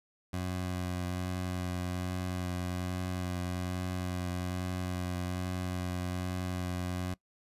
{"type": "tone with vibrato", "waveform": "20% pulse", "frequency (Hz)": 90.5, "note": "F#2", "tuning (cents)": -38, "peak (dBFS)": -28, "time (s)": [0.33, 7.14], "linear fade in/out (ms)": 5, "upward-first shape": "sine", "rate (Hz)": 1.2, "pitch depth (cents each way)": 16, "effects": ["noise-tail reverb RT60 0.1 s tail -21 dB re dry", "resampled to 32000 Hz"]}